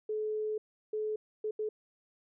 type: tone bursts at uneven times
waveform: sine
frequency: 429.4 Hz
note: A4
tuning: 42 cents flat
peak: -31 dBFS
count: 4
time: 0.09-0.58 / 0.93-1.16 / 1.44-1.51 / 1.59-1.69 s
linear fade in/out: 5 ms
effects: none